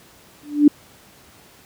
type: tone with exponential growth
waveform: sine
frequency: 293.7 Hz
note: D4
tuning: in tune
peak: -4 dBFS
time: 0.43-0.68 s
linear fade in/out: 5 ms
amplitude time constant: 54 ms
effects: pink hiss -49 dBFS RMS until 1.65 s + high-pass 80 Hz 12 dB/octave